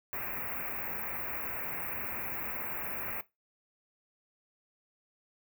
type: band-stop noise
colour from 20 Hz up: white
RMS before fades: -37 dBFS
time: 0.13-3.21 s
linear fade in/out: 0 ms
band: 2600 to 14000 Hz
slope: 96 dB/octave
effects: noise-tail reverb RT60 0.2 s tail -18 dB re dry